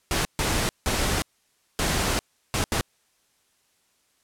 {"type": "noise bursts at uneven times", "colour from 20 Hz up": "pink", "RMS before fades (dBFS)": -24, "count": 6, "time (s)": [[0.11, 0.25], [0.39, 0.69], [0.86, 1.22], [1.79, 2.19], [2.54, 2.64], [2.72, 2.81]], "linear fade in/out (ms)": 0, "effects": ["white hiss -67 dBFS RMS until 4.23 s", "low-pass 11000 Hz 12 dB/octave"]}